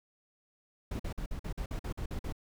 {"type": "noise bursts", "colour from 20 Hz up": "brown", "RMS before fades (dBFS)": -36, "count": 11, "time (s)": [0.91, 2.325], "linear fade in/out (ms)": 5, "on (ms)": 85, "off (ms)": 48, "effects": []}